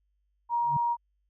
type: tone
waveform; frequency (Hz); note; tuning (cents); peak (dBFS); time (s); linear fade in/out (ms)
sine; 946; A#5; +25; -24; 0.49-0.97; 50
type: tone with exponential growth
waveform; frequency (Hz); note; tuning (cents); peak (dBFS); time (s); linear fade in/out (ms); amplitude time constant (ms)
sine; 144.2; D3; -31; -27; 0.61-0.77; 5; 33
effects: added 50 Hz sine -70 dBFS peak until 1.29 s